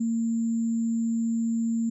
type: tone with sample-and-hold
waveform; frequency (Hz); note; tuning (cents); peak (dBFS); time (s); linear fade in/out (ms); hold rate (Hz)
sine; 228.7; A#3; -33; -23; 0-1.9; 10; 7350
effects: resampled to 22050 Hz